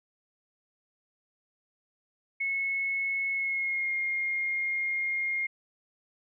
sine tone with pitch glide, 2191 to 2131 Hz, C#7 to C7, -21 to +31 cents, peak -27 dBFS, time 2.4-5.47 s, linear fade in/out 10 ms, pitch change -48 cents, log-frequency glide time 3.31-3.93 s, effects none

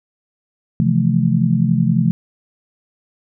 sine chord, F major seventh, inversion second, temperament just, 130.96 / 163.7 / 174.61 / 218.3 Hz, C3 / E3 / F3 / A3, +2 / -12 / 0 / -13 cents, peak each -18 dBFS, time 0.8-2.11 s, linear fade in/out 0 ms, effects none

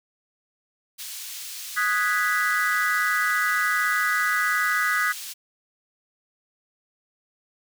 pink high-pass noise, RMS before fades -36 dBFS, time 0.98-5.34 s, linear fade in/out 20 ms, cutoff 3600 Hz, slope 12 dB/octave
sine chord, G# minor seventh, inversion second, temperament equal, 1244.5 / 1480 / 1661.2 / 1975.5 Hz, D#6 / F#6 / G#6 / B6, 0 / 0 / 0 / 0 cents, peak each -26 dBFS, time 1.76-5.13 s, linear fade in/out 20 ms
effects none

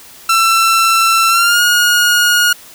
sawtooth tone with pitch glide, 1341 to 1437.2 Hz, E6 to F6, +29 to +49 cents, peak -5 dBFS, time 0.29-2.53 s, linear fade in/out 5 ms, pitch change +120 cents, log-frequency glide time 1.29-1.61 s, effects white hiss -38 dBFS RMS until 2.74 s

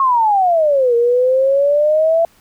sine exponential two-way sweep, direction down then up, 1100 to 466.2 to 673 Hz, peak -10 dBFS, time 0-2.25 s, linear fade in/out 2 ms, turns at 0.95 s, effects pink hiss -52 dBFS RMS until 2.4 s

